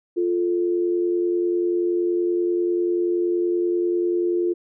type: tone pair together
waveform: sine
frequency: 349.6 / 440 Hz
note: F4 / A4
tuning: +2 / 0 cents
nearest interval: major third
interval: 398 cents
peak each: -19 / -28 dBFS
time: 0.16-4.54 s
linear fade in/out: 20 ms
effects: none